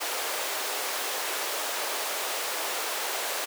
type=high-pass noise; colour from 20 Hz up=pink; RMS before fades=-31 dBFS; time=0-3.46 s; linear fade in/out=20 ms; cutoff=450 Hz; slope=24 dB/octave; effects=none